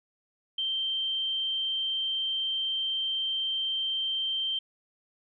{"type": "tone", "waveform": "sine", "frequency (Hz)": 3136, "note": "G7", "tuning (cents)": 0, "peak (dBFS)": -27, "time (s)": [0.58, 4.59], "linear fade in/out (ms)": 5, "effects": []}